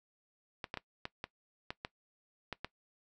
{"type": "clicks", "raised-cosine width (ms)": 0.3, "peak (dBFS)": -22, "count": 9, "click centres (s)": [0.642, 0.741, 0.773, 1.054, 1.241, 1.705, 1.849, 2.527, 2.646], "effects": ["noise-tail reverb RT60 0.1 s tail -19 dB re dry"]}